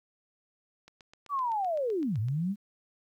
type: click train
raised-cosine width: 0.2 ms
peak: -34 dBFS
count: 12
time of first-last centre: 0.88-2.285 s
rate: 7.83 Hz
type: linear two-way sweep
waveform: sine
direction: down then up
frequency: 1174.7 to 100.3 to 210.4 Hz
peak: -27 dBFS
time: 1.29-2.56 s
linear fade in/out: 50 ms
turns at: 2.19 s
effects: 11-bit